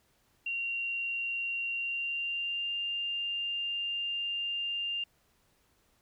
sine tone with pitch glide, 2759 to 2798 Hz, F7 to F7, -22 to +3 cents, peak -31 dBFS, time 0.46-5.04 s, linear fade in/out 5 ms, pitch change +25 cents, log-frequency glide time 1.72-2.7 s, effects pink hiss -70 dBFS RMS until 6.01 s

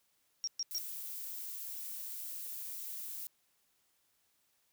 sine tone bursts, 5590 Hz, F8, 1 cent sharp, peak -33 dBFS, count 3, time 0.44-0.782 s, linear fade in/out 0 ms, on 34 ms, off 120 ms
violet noise, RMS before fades -43 dBFS, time 0.71-3.27 s, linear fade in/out 0 ms
effects white hiss -75 dBFS RMS until 4.72 s

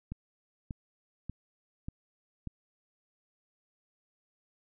click train, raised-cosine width 5 ms, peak -25 dBFS, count 5, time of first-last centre 0.12-2.473 s, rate 1.7 Hz, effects none

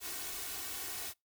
white noise with comb filter, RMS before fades -41 dBFS, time 0-1.14 s, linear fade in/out 50 ms, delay 2.7 ms, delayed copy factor +0.8, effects noise-tail reverb RT60 0.2 s tail -26 dB re dry

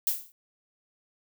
violet noise with exponential decay, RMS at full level -22 dBFS, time 0.07-0.32 s, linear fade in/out 1 ms, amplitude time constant 54 ms, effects none

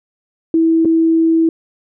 sine tone with dropouts, 326.4 Hz, E4, 17 cents flat, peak -9 dBFS, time 0.54-1.49 s, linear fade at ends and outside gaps 2 ms, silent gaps 0.849-0.854 s, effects none

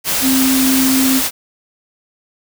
sine tone in noise, 263.4 Hz, C4, 12 cents sharp, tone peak -12 dBFS, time 0.21-1.22 s, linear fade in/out 50 ms, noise white, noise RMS -17 dBFS, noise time 0.04-1.31 s, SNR +2 dB, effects none

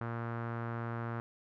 sawtooth tone with low-pass filter, 116.54 Hz, A#2, in tune, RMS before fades -38 dBFS, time 0.01-1.2 s, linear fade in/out 0 ms, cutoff 1400 Hz, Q 2.6, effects none

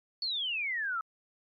sine exponential sweep, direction down, 4500 to 1278 Hz, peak -30 dBFS, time 0.22-1.01 s, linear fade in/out 2 ms, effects MP3 64 kbps

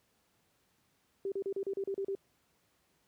sine tone bursts, 392 Hz, G4, in tune, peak -32 dBFS, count 9, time 1.25-2.151 s, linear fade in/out 2 ms, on 69 ms, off 35 ms, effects pink hiss -73 dBFS RMS until 3.07 s + high-pass 80 Hz 12 dB/octave

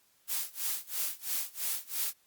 blue noise with tremolo, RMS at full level -31 dBFS, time 0.27-2.14 s, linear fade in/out 50 ms, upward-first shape sine, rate 3 Hz, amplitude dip 95%, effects white hiss -68 dBFS RMS until 2.26 s + Opus 48 kbps

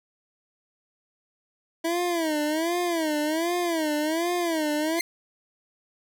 25% pulse tone with vibrato, 324.7 Hz, E4, 26 cents flat, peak -20 dBFS, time 1.84-5 s, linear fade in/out 10 ms, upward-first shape sine, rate 1.3 Hz, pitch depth 150 cents each way
sawtooth tone with exponential growth, 2097 Hz, C7, 3 cents sharp, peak -16 dBFS, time 4.94-5.01 s, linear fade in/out 2 ms, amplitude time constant 15 ms
effects none

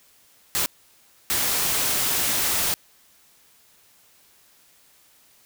white noise bursts at uneven times, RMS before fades -23 dBFS, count 2, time 0.55-0.66 / 1.3-2.74 s, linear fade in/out 0 ms, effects white hiss -57 dBFS RMS until 5.45 s

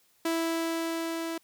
sawtooth tone with level ramp, 329.6 Hz, E4, in tune, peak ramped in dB -22 to -28 dBFS, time 0.25-1.38 s, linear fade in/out 5 ms, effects white hiss -66 dBFS RMS until 1.43 s

